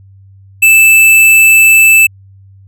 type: tone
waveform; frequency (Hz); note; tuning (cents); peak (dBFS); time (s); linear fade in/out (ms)
square; 2637; E7; 0; -3; 0.62-2.07; 10
effects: added 97 Hz sine -36 dBFS peak until 2.67 s